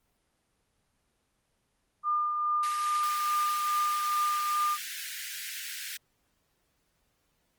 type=tone with tremolo; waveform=sine; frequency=1205 Hz; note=D6; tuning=44 cents sharp; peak=-24 dBFS; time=2.03-4.78 s; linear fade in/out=50 ms; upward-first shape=triangle; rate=2.4 Hz; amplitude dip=40%
type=high-pass noise; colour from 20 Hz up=pink; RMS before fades=-39 dBFS; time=2.63-5.97 s; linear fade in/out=2 ms; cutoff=1500 Hz; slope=96 dB/octave
effects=pink hiss -74 dBFS RMS until 7.58 s + Opus 24 kbps